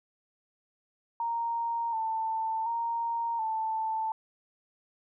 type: tone with pitch steps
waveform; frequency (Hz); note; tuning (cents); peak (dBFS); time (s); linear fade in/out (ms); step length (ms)
sine; 930 / 890 / 929 / 883; A#5 / A5 / A#5 / A5; -4 / +20 / -6 / +6; -28; 1.2-4.12; 2; 730
effects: none